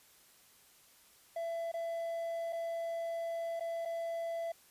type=tone with dropouts; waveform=triangle; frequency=669 Hz; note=E5; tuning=25 cents sharp; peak=-33 dBFS; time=1.36-4.52 s; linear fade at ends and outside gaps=5 ms; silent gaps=1.717-1.739 / 2.526-2.529 / 3.597-3.606 / 3.852-3.856 s; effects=white hiss -63 dBFS RMS until 4.7 s + resampled to 32000 Hz